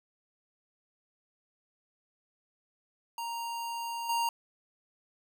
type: tone with level steps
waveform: square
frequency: 932.3 Hz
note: A#5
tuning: in tune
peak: -35 / -28 dBFS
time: 3.18-4.29 s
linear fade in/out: 2 ms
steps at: 4.09 s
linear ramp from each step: 5 ms
effects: none